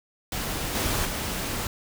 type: noise with level steps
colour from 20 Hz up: pink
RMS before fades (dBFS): -30 / -26 / -30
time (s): 0.32-1.67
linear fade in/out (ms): 2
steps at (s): 0.75 / 1.05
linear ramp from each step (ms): 2
effects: none